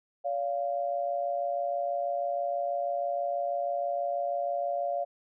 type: tone pair together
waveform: sine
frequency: 570 / 696.2 Hz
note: C#5 / F5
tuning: +48 / -6 cents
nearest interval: minor third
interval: 346 cents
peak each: -31 / -30 dBFS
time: 0.24-5.05 s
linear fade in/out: 20 ms
effects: none